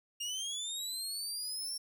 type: linear sweep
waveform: 25% pulse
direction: up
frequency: 2799 to 5480 Hz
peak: -32 dBFS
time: 0.2-1.78 s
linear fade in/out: 10 ms
effects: none